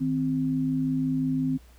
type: tone pair together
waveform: sine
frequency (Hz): 155.56 / 261.2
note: D#3 / C4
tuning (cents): 0 / -3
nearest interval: major sixth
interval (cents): 897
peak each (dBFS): -29 / -24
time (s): 0-1.58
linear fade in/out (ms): 20
effects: added 60 Hz sine -50 dBFS peak until 1.78 s + pink hiss -59 dBFS RMS until 1.78 s